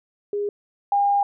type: tone pair in turn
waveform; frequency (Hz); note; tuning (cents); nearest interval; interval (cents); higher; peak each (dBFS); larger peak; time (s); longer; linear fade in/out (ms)
sine; 409.6 / 806.8; G#4 / G5; -24 / +50; octave; 1174; second; -22 / -16; second; 0.33-0.49 / 0.92-1.23; second; 2
effects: none